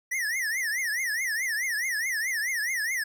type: tone with vibrato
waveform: square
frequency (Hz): 1900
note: A#6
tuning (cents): +33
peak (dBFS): -27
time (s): 0.11-3.04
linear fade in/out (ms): 10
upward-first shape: triangle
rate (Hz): 4.7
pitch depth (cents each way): 240
effects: none